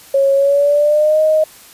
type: tone with pitch glide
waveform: sine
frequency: 549 to 623.4 Hz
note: C#5 to D#5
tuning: -17 to +3 cents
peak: -9 dBFS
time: 0.14-1.44 s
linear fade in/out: 5 ms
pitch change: +220 cents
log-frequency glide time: 0.34-1.21 s
effects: white hiss -41 dBFS RMS until 1.73 s + resampled to 32000 Hz